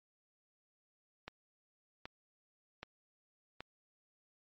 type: click train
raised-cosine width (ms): 0.3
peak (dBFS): -27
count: 4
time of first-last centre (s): 1.28-3.606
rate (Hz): 1.29
effects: MP3 32 kbps